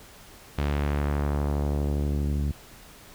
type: tone with low-pass filter sweep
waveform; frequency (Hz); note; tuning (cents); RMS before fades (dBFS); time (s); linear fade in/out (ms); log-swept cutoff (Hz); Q
sawtooth; 72.4; D2; -24; -26; 0.58-2.52; 5; 3700 to 210; 0.96
effects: pink hiss -49 dBFS RMS until 3.14 s